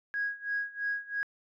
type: tone with tremolo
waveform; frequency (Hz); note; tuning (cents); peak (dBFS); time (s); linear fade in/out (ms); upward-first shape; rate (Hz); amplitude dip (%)
sine; 1650; G#6; -12; -27; 0.14-1.23; 0; sine; 3; 90
effects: tanh soft clip ceiling -23 dBFS